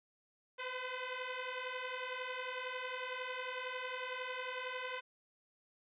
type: beating tone pair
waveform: 10% pulse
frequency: 501 / 512 Hz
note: B4 / C5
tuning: +25 / -38 cents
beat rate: 11 Hz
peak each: -35 / -33 dBFS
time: 0.58-5.01 s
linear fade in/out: 20 ms
effects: resampled to 8000 Hz